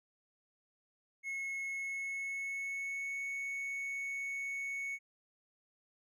triangle tone with pitch glide, 2180 to 2216 Hz, C#7 to C#7, -29 to -1 cents, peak -35 dBFS, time 1.23-4.99 s, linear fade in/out 50 ms, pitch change +28 cents, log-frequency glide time 1.64-3.23 s, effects none

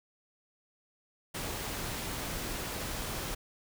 pink noise, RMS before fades -37 dBFS, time 1.34-3.35 s, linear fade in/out 10 ms, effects none

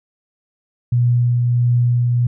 sine tone with tremolo, 121.3 Hz, B2, 31 cents flat, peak -11 dBFS, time 0.92-2.27 s, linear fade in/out 5 ms, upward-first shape triangle, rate 1.5 Hz, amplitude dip 25%, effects none

